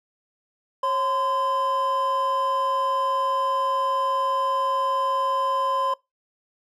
triangle tone pair together, 544 / 1027 Hz, C#5 / C6, -33 / -33 cents, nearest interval major seventh, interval 1100 cents, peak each -25 / -20 dBFS, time 0.83-5.94 s, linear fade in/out 5 ms, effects noise-tail reverb RT60 0.2 s tail -23 dB re dry

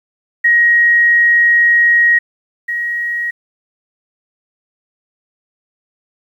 sine tone pair in turn, 1888 / 1895.1 Hz, A#6 / A#6, +22 / +28 cents, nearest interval unison, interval 6 cents, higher second, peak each -7 / -16 dBFS, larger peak first, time 0.44-2.19 / 2.68-3.31 s, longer first, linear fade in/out 10 ms, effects 8-bit

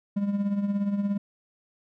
triangle tone with tremolo, 201.4 Hz, G3, 47 cents sharp, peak -19 dBFS, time 0.16-1.18 s, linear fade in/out 10 ms, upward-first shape triangle, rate 17 Hz, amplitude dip 65%, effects none

